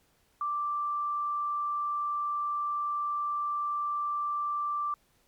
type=tone; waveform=sine; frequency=1174.7 Hz; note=D6; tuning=in tune; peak=-28 dBFS; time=0.41-4.94 s; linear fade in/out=2 ms; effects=pink hiss -68 dBFS RMS until 5.27 s + MP3 96 kbps